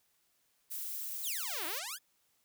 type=noise; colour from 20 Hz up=violet; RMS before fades=-40 dBFS; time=0.7-1.8 s; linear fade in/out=20 ms
type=exponential two-way sweep; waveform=5% pulse; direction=down then up; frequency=4435 to 300 to 1804 Hz; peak=-27 dBFS; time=1.22-1.99 s; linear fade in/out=50 ms; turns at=1.66 s
effects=white hiss -74 dBFS RMS until 2.44 s